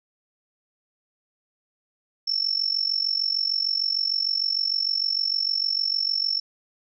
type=tone with amplitude modulation; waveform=sine; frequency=5400 Hz; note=E8; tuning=41 cents sharp; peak=-18 dBFS; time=2.27-6.4 s; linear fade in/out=10 ms; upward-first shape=sine; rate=46.6 Hz; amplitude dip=85%; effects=none